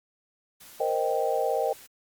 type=noise; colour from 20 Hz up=white; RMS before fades=-49 dBFS; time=0.6-1.87 s; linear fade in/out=10 ms
type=chord; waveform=sine; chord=C minor seventh; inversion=third; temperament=equal; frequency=466.2 / 523.3 / 622.3 / 784 Hz; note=Bb4 / C5 / Eb5 / G5; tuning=0 / 0 / 0 / 0 cents; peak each=-29 dBFS; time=0.8-1.73 s; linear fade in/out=5 ms
effects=Opus 48 kbps